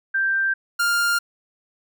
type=tone pair in turn; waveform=sine / 45% pulse; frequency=1574 / 1402.3 Hz; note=G6 / F6; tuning=+7 / +7 cents; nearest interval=major second; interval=200 cents; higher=first; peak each=-18 dBFS; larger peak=neither; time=0.14-0.54 / 0.79-1.19 s; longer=neither; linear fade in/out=10 ms; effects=none